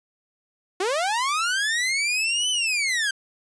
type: linear two-way sweep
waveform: sawtooth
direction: up then down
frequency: 350.5 to 3052 to 1552 Hz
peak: -18 dBFS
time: 0.8-3.11 s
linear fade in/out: 5 ms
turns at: 2.5 s
effects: resampled to 22050 Hz